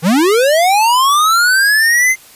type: linear sweep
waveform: square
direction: up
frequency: 146.83 to 2093 Hz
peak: -9 dBFS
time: 0.02-2.16 s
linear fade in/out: 50 ms
effects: white hiss -41 dBFS RMS until 2.35 s + resampled to 32000 Hz